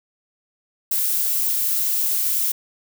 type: noise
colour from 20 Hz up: violet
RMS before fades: -21 dBFS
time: 0.91-2.52 s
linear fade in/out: 5 ms
effects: none